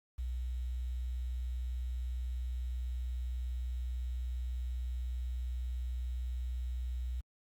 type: tone with quantisation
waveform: sine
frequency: 61.74 Hz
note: B1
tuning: in tune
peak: -34 dBFS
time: 0.18-7.21 s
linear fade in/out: 10 ms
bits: 10
effects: Opus 48 kbps